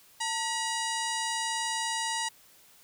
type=harmonic tone with a mistuned harmonic; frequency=960 Hz; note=B5; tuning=49 cents flat; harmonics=1 / 2 / 3 / 4 / 5 / 6 / 7 / 8 / 9 / 10; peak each=-33 / -36 / -38 / -39 / -40 / -41 / -41 / -42 / -43 / -43 dBFS; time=0.2-2.29 s; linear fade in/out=10 ms; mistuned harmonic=1; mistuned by=-110 cents; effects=white hiss -58 dBFS RMS until 2.83 s